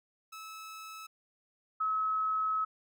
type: tone pair in turn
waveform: sawtooth / sine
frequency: 1300 / 1286.6 Hz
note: E6 / E6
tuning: -24 / -42 cents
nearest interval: unison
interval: 18 cents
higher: first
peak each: -40 / -28 dBFS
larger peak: second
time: 0.32-1.07 / 1.8-2.65 s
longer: second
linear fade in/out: 10 ms
effects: none